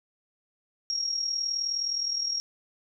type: tone with amplitude modulation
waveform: sine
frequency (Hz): 5588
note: F8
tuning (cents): 0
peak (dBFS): -24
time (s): 0.9-2.4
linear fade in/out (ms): 0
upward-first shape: sine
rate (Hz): 39.4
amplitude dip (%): 60
effects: none